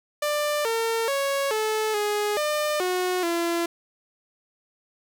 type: tone with pitch steps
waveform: sawtooth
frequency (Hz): 593 / 455 / 554 / 433.9 / 416.5 / 601 / 364.5 / 339.9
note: D5 / A#4 / C#5 / A4 / G#4 / D5 / F#4 / F4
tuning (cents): +17 / -42 / -1 / -24 / +5 / +40 / -26 / -47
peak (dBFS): -19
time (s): 0.22-3.66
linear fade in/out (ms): 5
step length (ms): 430
effects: none